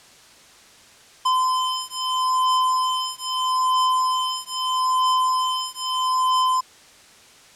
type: beating tone pair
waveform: square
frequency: 1025 / 1025.78 Hz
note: C6 / C6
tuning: -36 / -35 cents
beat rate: 0.78 Hz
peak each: -23 dBFS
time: 1.25-6.61 s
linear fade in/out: 10 ms
effects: white hiss -49 dBFS RMS until 7.55 s + low-pass 8000 Hz 12 dB/octave